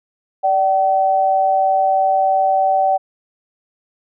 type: tone pair together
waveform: sine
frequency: 587.3 / 764.3 Hz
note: D5 / G5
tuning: 0 / -44 cents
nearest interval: perfect fourth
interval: 456 cents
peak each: -19 / -13 dBFS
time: 0.43-2.98 s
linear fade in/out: 20 ms
effects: none